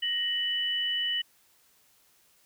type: tone pair together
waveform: sine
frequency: 1873.5 / 2974 Hz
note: A#6 / F#7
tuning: +8 / +8 cents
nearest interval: minor sixth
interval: 800 cents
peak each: -34 / -27 dBFS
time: 0.02-1.22 s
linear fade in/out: 10 ms
effects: white hiss -64 dBFS RMS until 2.45 s